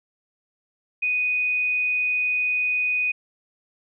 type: tone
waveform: sine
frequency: 2487 Hz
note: D#7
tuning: 1 cent flat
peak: -20 dBFS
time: 1.02-3.12 s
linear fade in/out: 10 ms
effects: none